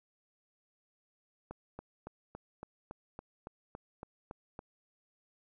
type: click train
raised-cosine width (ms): 1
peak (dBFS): -29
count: 12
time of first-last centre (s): 1.51-4.591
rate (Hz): 3.57
effects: none